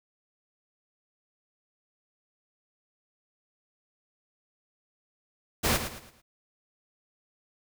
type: noise with echo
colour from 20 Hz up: pink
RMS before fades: -25 dBFS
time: 5.63-5.78 s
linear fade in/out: 20 ms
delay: 110 ms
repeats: 4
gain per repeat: -9 dB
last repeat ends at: 6.22 s
effects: none